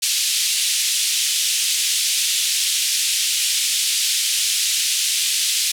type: band-pass noise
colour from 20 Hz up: pink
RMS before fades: -20 dBFS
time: 0.02-5.72 s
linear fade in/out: 10 ms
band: 2900 to 11000 Hz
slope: 24 dB/octave
effects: none